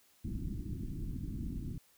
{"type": "low-pass noise", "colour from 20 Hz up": "pink", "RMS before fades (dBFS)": -39, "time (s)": [0.24, 1.78], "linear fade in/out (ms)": 5, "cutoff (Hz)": 310, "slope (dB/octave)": 48, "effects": ["white hiss -67 dBFS RMS until 1.97 s"]}